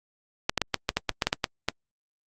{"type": "clicks", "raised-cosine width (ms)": 0.2, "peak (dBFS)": -5, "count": 12, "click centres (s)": [0.495, 0.577, 0.617, 0.743, 0.891, 0.97, 1.093, 1.222, 1.27, 1.329, 1.442, 1.686], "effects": ["Opus 48 kbps"]}